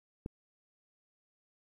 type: click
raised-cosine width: 3 ms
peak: -25 dBFS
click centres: 0.261 s
effects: 11-bit